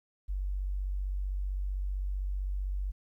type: tone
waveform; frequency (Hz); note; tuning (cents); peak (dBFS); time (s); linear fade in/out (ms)
sine; 47.79; G1; -43; -30; 0.28-2.92; 20
effects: 12-bit